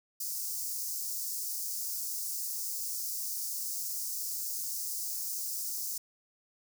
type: high-pass noise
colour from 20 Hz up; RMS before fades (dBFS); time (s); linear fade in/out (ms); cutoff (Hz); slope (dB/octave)
white; -36; 0.2-5.98; 5; 4900; 48
effects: none